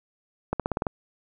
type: accelerating click train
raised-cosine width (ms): 1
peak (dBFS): -11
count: 7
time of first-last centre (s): 0.53-0.868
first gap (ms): 67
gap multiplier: 0.93
effects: none